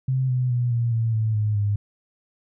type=tone with pitch steps; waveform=sine; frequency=130.81 / 126.35 / 122.05 / 117.89 / 113.88 / 110 / 106.25 / 102.63 Hz; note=C3 / B2 / B2 / A#2 / A#2 / A2 / G#2 / G#2; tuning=0 / +40 / -20 / +20 / -40 / 0 / +40 / -20 cents; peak=-19 dBFS; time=0.08-1.76 s; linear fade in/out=5 ms; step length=210 ms; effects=none